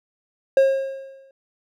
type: tone with exponential decay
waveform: triangle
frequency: 539 Hz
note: C#5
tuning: 49 cents flat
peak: -8 dBFS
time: 0.57-1.31 s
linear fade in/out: 2 ms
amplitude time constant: 160 ms
effects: none